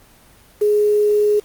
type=tone with quantisation; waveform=sine; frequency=417.9 Hz; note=G#4; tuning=11 cents sharp; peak=-12 dBFS; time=0.61-1.4 s; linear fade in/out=10 ms; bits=6; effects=pink hiss -49 dBFS RMS until 1.44 s + Opus 24 kbps